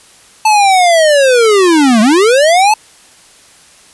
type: linear two-way sweep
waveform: square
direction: down then up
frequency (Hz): 880 to 207.7 to 880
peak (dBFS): -6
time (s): 0.45-2.74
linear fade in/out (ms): 5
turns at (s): 2.01
effects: white hiss -42 dBFS RMS until 3.93 s + resampled to 24000 Hz